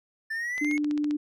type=linear sweep; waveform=triangle; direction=up; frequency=1760 to 2199 Hz; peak=-27 dBFS; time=0.3-0.78 s; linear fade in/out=10 ms
type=click train; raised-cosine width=0.2 ms; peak=-23 dBFS; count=9; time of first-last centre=0.58-1.11 s; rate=15.1 Hz
type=tone; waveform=sine; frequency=296.2 Hz; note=D4; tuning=15 cents sharp; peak=-24 dBFS; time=0.61-1.17 s; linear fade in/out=10 ms
effects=none